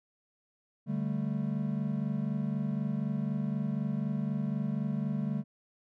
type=chord; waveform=triangle; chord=D suspended fourth; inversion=none; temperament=equal; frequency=146.83 / 196 / 220 Hz; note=D3 / G3 / A3; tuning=0 / 0 / 0 cents; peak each=-32 dBFS; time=0.86-5.44 s; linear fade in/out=50 ms; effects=none